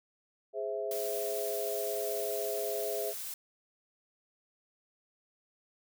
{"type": "chord", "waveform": "sine", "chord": "Ab augmented", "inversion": "none", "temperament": "equal", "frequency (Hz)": [415.3, 523.3, 659.3], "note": ["Ab4", "C5", "E5"], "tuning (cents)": [0, 0, 0], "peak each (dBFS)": [-36, -39, -36], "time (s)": [0.53, 3.14], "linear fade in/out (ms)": 50}
{"type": "noise", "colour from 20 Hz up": "blue", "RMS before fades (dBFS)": -40, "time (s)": [0.91, 3.34], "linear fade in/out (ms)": 2}
{"effects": []}